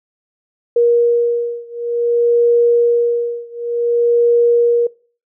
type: beating tone pair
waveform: sine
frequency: 473.5 / 474.05 Hz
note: A#4 / A#4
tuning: +27 / +29 cents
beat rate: 0.55 Hz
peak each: -14 / -15 dBFS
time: 0.76-4.87 s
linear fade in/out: 5 ms
effects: noise-tail reverb RT60 0.4 s tail -22 dB re dry